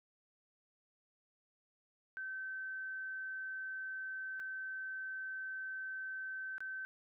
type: tone with dropouts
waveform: sine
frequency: 1540 Hz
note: G6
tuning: 31 cents flat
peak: -40 dBFS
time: 2.17-6.85 s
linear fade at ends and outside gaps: 0 ms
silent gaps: 4.396-4.4 / 6.581-6.605 s
effects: none